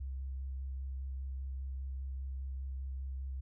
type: tone with vibrato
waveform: sine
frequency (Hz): 66.4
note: C2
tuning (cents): +26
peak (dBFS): -37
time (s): 0-3.41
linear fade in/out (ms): 10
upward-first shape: square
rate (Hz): 5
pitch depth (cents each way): 12
effects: none